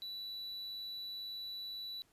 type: tone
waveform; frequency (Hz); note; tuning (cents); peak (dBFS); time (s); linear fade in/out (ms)
triangle; 3951; B7; 0; -40; 0.02-2.02; 0
effects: pink hiss -71 dBFS RMS until 2.12 s + resampled to 32000 Hz